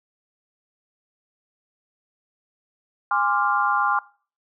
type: chord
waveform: sine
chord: D half-diminished seventh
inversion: second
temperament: equal with one note detuned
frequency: 820.6 / 1046.5 / 1174.7 / 1396.9 Hz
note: Ab5 / C6 / D6 / F6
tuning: -21 / 0 / 0 / 0 cents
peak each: -24 dBFS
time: 3.11-3.99 s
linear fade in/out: 2 ms
effects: noise-tail reverb RT60 0.4 s tail -21 dB re dry